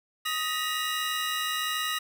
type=tone cluster; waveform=45% pulse; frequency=1254 / 1854 / 1935 / 2839 / 3893 Hz; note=D#6 / A#6 / B6 / F7 / B7; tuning=+13 / -10 / -36 / +28 / -26 cents; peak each=-32 / -37 / -36 / -34 / -35 dBFS; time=0.25-1.99 s; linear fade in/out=10 ms; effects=none